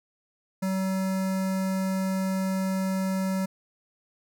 square tone with notch filter, 190 Hz, F#3, 46 cents sharp, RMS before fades -27 dBFS, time 0.62-3.46 s, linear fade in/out 10 ms, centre 3200 Hz, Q 1.3, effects none

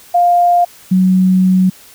sine tone pair in turn, 702 / 185.94 Hz, F5 / F#3, +9 / +9 cents, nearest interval octave + major seventh, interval 2300 cents, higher first, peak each -7 dBFS, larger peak neither, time 0.14-0.65 / 0.91-1.7 s, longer second, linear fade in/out 10 ms, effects white hiss -41 dBFS RMS until 1.94 s

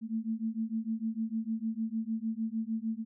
sine beating tone pair, 220 / 226.6 Hz, A3 / A#3, 0 / -49 cents, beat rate 6.6 Hz, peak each -34 / -34 dBFS, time 0.01-3.05 s, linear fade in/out 50 ms, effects none

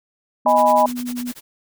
sine tone with pitch glide, 246.5 to 244.9 Hz, B3 to B3, -3 to -14 cents, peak -24 dBFS, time 0.45-1.32 s, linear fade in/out 10 ms, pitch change -11 cents, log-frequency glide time 0.78-1.17 s
sine chord, G# minor, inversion second, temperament equal, 622.3 / 830.6 / 987.8 Hz, D#5 / G#5 / B5, 0 / 0 / 0 cents, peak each -16 dBFS, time 0.46-0.86 s, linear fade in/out 2 ms
white noise with tremolo, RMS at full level -32 dBFS, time 0.47-1.41 s, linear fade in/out 50 ms, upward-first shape sine, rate 10 Hz, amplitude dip 100%
effects none

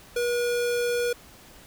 square tone, 481.5 Hz, B4, 44 cents flat, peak -24 dBFS, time 0.16-1.13 s, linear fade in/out 5 ms, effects pink hiss -50 dBFS RMS until 1.66 s

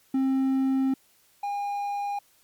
triangle tone pair in turn, 266 / 811 Hz, C4 / G#5, +29 / -41 cents, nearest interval octave + perfect fifth, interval 1930 cents, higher second, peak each -19 / -25 dBFS, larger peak first, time 0.14-0.94 / 1.43-2.19 s, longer first, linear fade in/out 5 ms, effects white hiss -62 dBFS RMS until 2.43 s + MP3 96 kbps

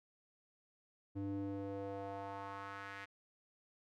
square tone with band-pass filter sweep, 98.9 Hz, G2, 16 cents sharp, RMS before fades -44 dBFS, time 1.15-3.06 s, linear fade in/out 20 ms, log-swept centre 240 to 1900 Hz, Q 2.2, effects none

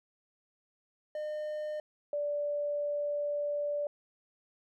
triangle / sine tone pair in turn, 607 / 583.6 Hz, D#5 / D5, -43 / -11 cents, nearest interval minor second, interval 68 cents, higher first, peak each -32 / -30 dBFS, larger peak second, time 1.15-1.8 / 2.13-3.87 s, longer second, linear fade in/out 2 ms, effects none

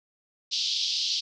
white band-pass noise, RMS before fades -28 dBFS, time 0.51-1.21 s, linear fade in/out 20 ms, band 3100 to 5300 Hz, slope 48 dB/octave, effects none

